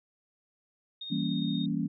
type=tone with tremolo; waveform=sine; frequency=3700 Hz; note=A#7; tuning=14 cents flat; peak=-36 dBFS; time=1.01-1.66 s; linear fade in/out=5 ms; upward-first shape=triangle; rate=17 Hz; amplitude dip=35%
type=chord; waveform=sine; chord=E diminished seventh; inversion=none; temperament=equal with one note detuned; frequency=164.81 / 196 / 233.1 / 279.3 Hz; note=E3 / G3 / Bb3 / Db4; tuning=0 / 0 / 0 / +13 cents; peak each=-33 dBFS; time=1.1-1.88 s; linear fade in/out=20 ms
effects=none